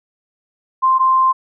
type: tone pair in turn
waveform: sine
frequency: 1046.5 / 1046.5 Hz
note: C6 / C6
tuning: 0 / 0 cents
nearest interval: unison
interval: 0 cents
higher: neither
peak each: -10 dBFS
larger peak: neither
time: 0.82-0.99 / 0.99-1.33 s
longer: second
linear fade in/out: 20 ms
effects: none